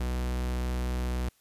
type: tone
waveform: 45% pulse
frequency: 61.9 Hz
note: B1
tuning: 5 cents sharp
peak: -28 dBFS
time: 0-1.29 s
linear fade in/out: 5 ms
effects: white hiss -66 dBFS RMS until 1.4 s + resampled to 32000 Hz